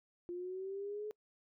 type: linear sweep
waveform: sine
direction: up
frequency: 347.9 to 428.4 Hz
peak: -39 dBFS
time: 0.29-1.11 s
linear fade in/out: 0 ms
effects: noise-tail reverb RT60 0.1 s tail -26 dB re dry